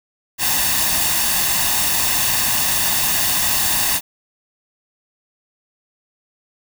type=noise with comb filter; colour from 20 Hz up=white; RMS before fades=-18 dBFS; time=0.38-4.01 s; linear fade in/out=50 ms; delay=1.1 ms; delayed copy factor=+0.6; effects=none